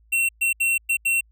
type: tone bursts at uneven times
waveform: square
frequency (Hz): 2720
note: F7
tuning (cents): -46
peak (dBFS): -19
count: 5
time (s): 0.12-0.29 / 0.41-0.53 / 0.6-0.78 / 0.89-0.97 / 1.05-1.21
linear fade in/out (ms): 10
effects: added 55 Hz sine -54 dBFS peak until 1.31 s